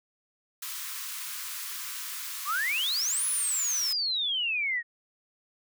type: high-pass noise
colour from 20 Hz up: white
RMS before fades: -37 dBFS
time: 0.62-3.93 s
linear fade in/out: 5 ms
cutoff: 980 Hz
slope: 96 dB/octave
type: exponential two-way sweep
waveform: sine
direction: up then down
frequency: 1087 to 10548 to 1838 Hz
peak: -26 dBFS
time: 2.45-4.83 s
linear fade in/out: 50 ms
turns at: 3.26 s
effects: none